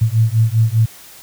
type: beating tone pair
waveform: sine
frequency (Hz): 110 / 115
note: A2 / A#2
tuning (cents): 0 / -23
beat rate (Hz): 5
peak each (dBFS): -14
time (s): 0.01-0.86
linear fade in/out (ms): 10
effects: white hiss -40 dBFS RMS until 1.22 s